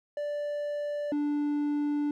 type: tone pair in turn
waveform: triangle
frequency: 586 / 293 Hz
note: D5 / D4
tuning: -4 / -4 cents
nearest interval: octave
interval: 1200 cents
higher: first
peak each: -28 / -24 dBFS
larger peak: second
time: 0.17-1.12 / 1.12-2.11 s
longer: second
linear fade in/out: 2 ms
effects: none